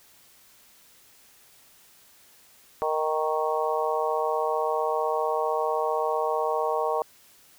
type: harmonic tone with a mistuned harmonic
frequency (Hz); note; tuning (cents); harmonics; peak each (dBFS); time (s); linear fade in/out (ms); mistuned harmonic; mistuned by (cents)
155.56; D#3; 0; 3 / 4 / 5 / 6 / 7; -28 / -29 / -30 / -31 / -31; 2.82-7.02; 0; 7; +20
effects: white hiss -56 dBFS RMS until 7.58 s